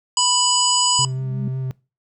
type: harmonic tone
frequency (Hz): 989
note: B5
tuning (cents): +2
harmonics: 1 / 3 / 5 / 7 / 8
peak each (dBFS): -21 / -21 / -21 / -21 / -21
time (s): 0.17-1.05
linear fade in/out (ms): 2
type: tone with exponential growth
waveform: sine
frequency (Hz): 201.1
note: G3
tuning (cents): +44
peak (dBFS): -23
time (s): 0.92-1.48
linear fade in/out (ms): 2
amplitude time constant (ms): 120
type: tone with vibrato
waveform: triangle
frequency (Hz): 130.81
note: C3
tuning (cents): 0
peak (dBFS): -20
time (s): 0.99-1.71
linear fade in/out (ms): 0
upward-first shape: sine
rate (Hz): 5.5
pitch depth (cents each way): 14
effects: noise-tail reverb RT60 0.3 s tail -23 dB re dry